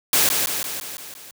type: noise with echo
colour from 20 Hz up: white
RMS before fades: -17 dBFS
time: 0.13-0.29 s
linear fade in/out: 2 ms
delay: 170 ms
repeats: 6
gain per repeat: -4 dB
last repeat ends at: 1.31 s
effects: high-pass 100 Hz 12 dB/octave